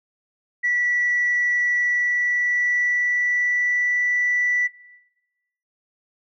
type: tone with pitch glide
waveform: sine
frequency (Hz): 1952 to 1967.8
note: B6 to B6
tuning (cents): -21 to -7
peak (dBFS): -17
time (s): 0.63-4.68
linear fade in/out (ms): 20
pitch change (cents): +14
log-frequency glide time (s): 1.75-4.04
effects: noise-tail reverb RT60 1.0 s tail -19 dB re dry + tanh soft clip ceiling -13 dBFS